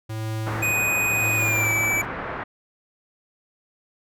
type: tone with tremolo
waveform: square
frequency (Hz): 110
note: A2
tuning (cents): 0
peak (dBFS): -26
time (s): 0.09-2.06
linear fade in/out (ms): 10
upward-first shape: sine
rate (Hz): 0.89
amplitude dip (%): 75
type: low-pass noise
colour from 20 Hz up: white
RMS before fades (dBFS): -31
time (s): 0.46-2.44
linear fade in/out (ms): 10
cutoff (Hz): 1700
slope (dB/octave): 24
type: tone with pitch glide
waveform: square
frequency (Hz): 2489 to 2309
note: D#7 to D7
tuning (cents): 0 to -30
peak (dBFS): -21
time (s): 0.62-2.02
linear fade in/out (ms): 10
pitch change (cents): -130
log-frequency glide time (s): 1.36-1.7
effects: none